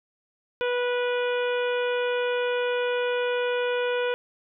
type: harmonic tone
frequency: 490.2 Hz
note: B4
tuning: 13 cents flat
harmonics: 1 / 2 / 3 / 4 / 5 / 6 / 7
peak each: -24 / -34 / -32 / -42 / -36 / -39 / -42 dBFS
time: 0.61-4.14 s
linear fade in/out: 0 ms
effects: none